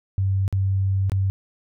sine tone with dropouts, 96.6 Hz, G2, 25 cents flat, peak -18 dBFS, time 0.18-1.3 s, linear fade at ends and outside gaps 0 ms, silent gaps 0.479-0.526 / 1.097-1.119 s, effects none

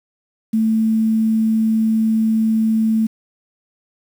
sine tone, 221.3 Hz, A3, 10 cents sharp, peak -13 dBFS, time 0.53-3.07 s, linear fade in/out 10 ms, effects 7-bit

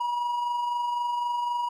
triangle tone with amplitude modulation, 963 Hz, B5, 44 cents flat, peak -22 dBFS, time 0-1.69 s, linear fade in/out 10 ms, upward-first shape sine, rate 23.9 Hz, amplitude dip 35%, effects none

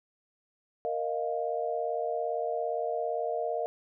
sine chord, Bb suspended fourth, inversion none, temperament just, 466.2 / 621.6 / 699.2 Hz, Bb4 / Eb5 / F5, 0 / -2 / +2 cents, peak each -33 dBFS, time 0.85-3.66 s, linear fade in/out 0 ms, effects none

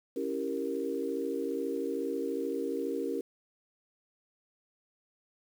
sine chord, C# diminished seventh, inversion none, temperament equal, 277.2 / 329.6 / 392 / 466.2 Hz, C#4 / E4 / G4 / Bb4, 0 / 0 / 0 / 0 cents, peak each -36 / -38 / -36 / -35 dBFS, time 0.16-3.21 s, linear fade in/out 5 ms, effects 9-bit

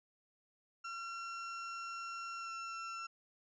35% pulse tone with pitch glide, 1364 to 1350.7 Hz, F6 to E6, -41 to +42 cents, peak -40 dBFS, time 0.84-3.07 s, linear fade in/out 10 ms, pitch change -17 cents, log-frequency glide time 2.38-2.51 s, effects resampled to 16000 Hz

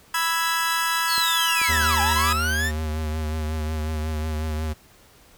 sawtooth chord, E major, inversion second, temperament equal, 987.8 / 1318.5 / 1661.2 Hz, B5 / E6 / G#6, 0 / 0 / 0 cents, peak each -22 dBFS, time 0.14-2.33 s, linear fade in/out 5 ms
40% pulse linear two-way sweep, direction down then up, 4583 to 784 to 1848 Hz, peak -22 dBFS, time 1.07-2.72 s, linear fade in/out 50 ms, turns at 2.01 s
clicks, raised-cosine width 2 ms, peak -25 dBFS, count 5, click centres 1.18 / 1.616 / 1.717 / 1.768 / 1.82 s
square tone with vibrato, 77.78 Hz, D#2, in tune, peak -25 dBFS, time 1.68-4.74 s, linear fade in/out 20 ms, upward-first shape triangle, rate 5.5 Hz, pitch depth 41 cents each way
effects pink hiss -53 dBFS RMS until 5.37 s

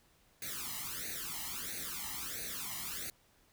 white noise with flanger, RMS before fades -41 dBFS, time 0.42-3.1 s, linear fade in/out 2 ms, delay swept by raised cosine 0.47 to 1.01 ms, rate 1.5 Hz, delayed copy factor +0.95, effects pink hiss -68 dBFS RMS until 3.52 s

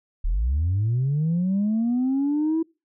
sine linear sweep, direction up, 33.6 to 329.6 Hz, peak -18 dBFS, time 0.24-2.63 s, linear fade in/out 10 ms, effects noise-tail reverb RT60 0.3 s tail -26 dB re dry + tanh soft clip ceiling -17 dBFS

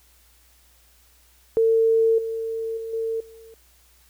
sine tone with level steps, 450.8 Hz, A4, 42 cents sharp, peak -15 / -25 / -29 / -23 / -43 dBFS, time 1.57-3.54 s, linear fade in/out 0 ms, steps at 2.18 / 2.77 / 2.93 / 3.2 s, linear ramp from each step 5 ms, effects added 60 Hz sine -58 dBFS peak until 4.09 s + white hiss -58 dBFS RMS until 4.09 s

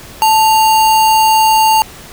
sine tone with sample-and-hold, 880 Hz, A5, in tune, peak -6 dBFS, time 0.22-1.82 s, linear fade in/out 0 ms, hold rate 3675 Hz, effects pink hiss -34 dBFS RMS until 2.12 s

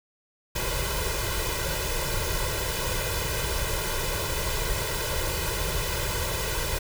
pink noise with comb filter, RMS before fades -28 dBFS, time 0.55-6.79 s, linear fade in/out 10 ms, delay 2 ms, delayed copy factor +1, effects none

